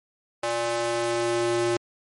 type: tone with high-pass filter sweep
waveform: square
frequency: 117.6 Hz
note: A#2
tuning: 16 cents sharp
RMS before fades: -25 dBFS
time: 0.43-1.77 s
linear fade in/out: 5 ms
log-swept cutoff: 590 to 310 Hz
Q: 1.8
effects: MP3 48 kbps